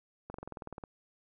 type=slowing click train; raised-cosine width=1 ms; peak=-28 dBFS; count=12; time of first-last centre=0.3-0.838 s; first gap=42 ms; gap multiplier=1.03; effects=none